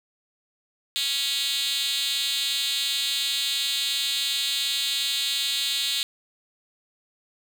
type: tone with high-pass filter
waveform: 5% pulse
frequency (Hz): 277.2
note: C#4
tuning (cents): 0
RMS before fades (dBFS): -26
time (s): 0.96-6.03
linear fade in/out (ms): 0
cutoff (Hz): 3900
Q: 3.5
effects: none